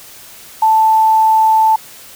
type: tone with quantisation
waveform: sine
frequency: 880 Hz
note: A5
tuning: in tune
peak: -7 dBFS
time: 0.62-1.76 s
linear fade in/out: 5 ms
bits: 6
effects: white hiss -37 dBFS RMS until 2.15 s

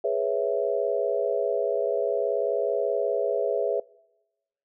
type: chord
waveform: sine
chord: C# minor seventh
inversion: second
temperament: equal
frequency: 415.3 / 493.9 / 554.4 / 659.3 Hz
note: G#4 / B4 / C#5 / E5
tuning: 0 / 0 / 0 / 0 cents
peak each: -28 dBFS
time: 0.04-3.8 s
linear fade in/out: 5 ms
effects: noise-tail reverb RT60 1.0 s tail -24 dB re dry

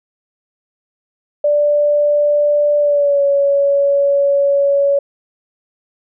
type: tone with pitch glide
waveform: sine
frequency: 587.3 to 562.4 Hz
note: D5 to C#5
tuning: 0 to +25 cents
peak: -10 dBFS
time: 1.44-4.99 s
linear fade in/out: 5 ms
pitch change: -75 cents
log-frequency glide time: 2.79-3.22 s
effects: none

